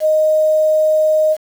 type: tone with quantisation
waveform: sine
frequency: 621 Hz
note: D#5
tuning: 3 cents flat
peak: -10 dBFS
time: 0-1.37 s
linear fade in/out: 50 ms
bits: 6
effects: none